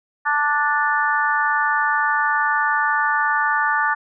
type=harmonic tone; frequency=293.7 Hz; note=D4; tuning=in tune; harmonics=3 / 4 / 5 / 6; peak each=-22 / -22 / -22 / -22 dBFS; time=0.25-3.95 s; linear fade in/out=20 ms; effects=none